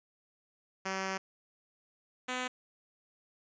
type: tone pair in turn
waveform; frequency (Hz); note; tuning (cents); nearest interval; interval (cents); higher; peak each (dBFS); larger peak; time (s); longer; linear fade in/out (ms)
5% pulse; 191.2 / 252.7; G3 / B3; -43 / +40; perfect fourth; 483; second; -22; neither; 0.85-1.18 / 2.28-2.48; first; 10
effects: resampled to 16000 Hz